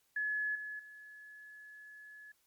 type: tone with level steps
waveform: sine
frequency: 1704 Hz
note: G#6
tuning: 44 cents sharp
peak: -32 / -40 / -50 dBFS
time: 0.16-2.32 s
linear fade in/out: 5 ms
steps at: 0.55 / 0.79 s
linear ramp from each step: 5 ms
effects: white hiss -74 dBFS RMS until 2.46 s + MP3 96 kbps